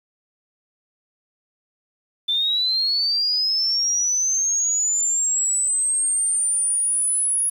sine linear sweep, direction up, 3520 to 10500 Hz, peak -18 dBFS, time 2.28-7.5 s, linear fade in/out 10 ms, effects 8-bit

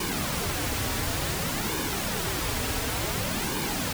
pink noise with flanger, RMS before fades -29 dBFS, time 0-3.93 s, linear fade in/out 5 ms, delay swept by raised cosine 1.5 to 5.8 ms, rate 0.56 Hz, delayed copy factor -0.6, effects none

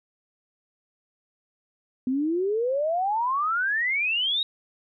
sine exponential sweep, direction up, 249 to 3836 Hz, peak -22 dBFS, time 2.07-4.43 s, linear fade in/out 2 ms, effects none

